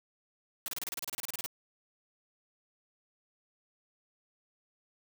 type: noise bursts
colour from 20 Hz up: white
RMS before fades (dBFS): -37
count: 16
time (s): 0.66-1.461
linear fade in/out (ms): 0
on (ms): 21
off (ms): 31
effects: none